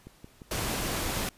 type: click train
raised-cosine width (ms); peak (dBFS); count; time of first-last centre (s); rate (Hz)
3; -31; 4; 0.07-0.593; 5.74
type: noise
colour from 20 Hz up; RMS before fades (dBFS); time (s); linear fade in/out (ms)
pink; -31; 0.51-1.29; 2
effects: pink hiss -59 dBFS RMS until 1.37 s + resampled to 32000 Hz